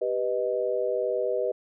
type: chord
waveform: sine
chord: G augmented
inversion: none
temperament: equal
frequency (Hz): 392 / 493.9 / 622.3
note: G4 / B4 / D#5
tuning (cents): 0 / 0 / 0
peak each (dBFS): -30 / -27 / -29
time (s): 0.01-1.52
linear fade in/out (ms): 10
effects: none